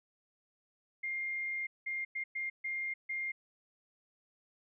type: tone bursts at uneven times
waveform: sine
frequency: 2116 Hz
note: C7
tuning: 19 cents sharp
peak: -34 dBFS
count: 6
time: 1.03-1.67 / 1.86-2.05 / 2.15-2.24 / 2.35-2.5 / 2.64-2.94 / 3.09-3.32 s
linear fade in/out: 10 ms
effects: none